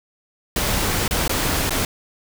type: noise with dropouts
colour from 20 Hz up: pink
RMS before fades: -21 dBFS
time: 0.56-1.85 s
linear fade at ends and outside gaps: 2 ms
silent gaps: 1.079-1.109 / 1.279-1.294 / 1.695-1.706 s
effects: none